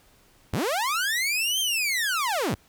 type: linear two-way sweep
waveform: sawtooth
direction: up then down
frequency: 58.8 to 3197 to 58.8 Hz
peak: -20 dBFS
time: 0.53-2.55 s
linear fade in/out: 5 ms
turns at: 1.6 s
effects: pink hiss -59 dBFS RMS until 2.68 s